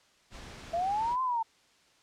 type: noise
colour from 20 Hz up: pink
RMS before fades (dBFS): -46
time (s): 0.3-1.17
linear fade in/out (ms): 50
type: linear two-way sweep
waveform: sine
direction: up then down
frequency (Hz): 660 to 1046.5 to 886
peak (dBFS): -27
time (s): 0.73-1.43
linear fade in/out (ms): 10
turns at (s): 1.22
effects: white hiss -64 dBFS RMS until 2.02 s + low-pass 6000 Hz 12 dB/octave